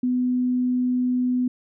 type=tone; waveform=sine; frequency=250 Hz; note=B3; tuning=21 cents sharp; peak=-19 dBFS; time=0.03-1.48 s; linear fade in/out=5 ms; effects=none